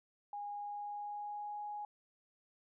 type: tone with pitch glide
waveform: sine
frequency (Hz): 820 to 831.4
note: G#5 to G#5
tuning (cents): -22 to +2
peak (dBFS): -40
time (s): 0.33-1.85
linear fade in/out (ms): 2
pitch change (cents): +24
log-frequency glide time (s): 0.48-1.61
effects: none